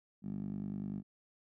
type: tone with band-pass filter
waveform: 10% pulse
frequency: 50.1 Hz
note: G1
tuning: 38 cents sharp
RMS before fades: -40 dBFS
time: 0.22-1.03 s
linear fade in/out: 50 ms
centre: 200 Hz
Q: 3.4
effects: none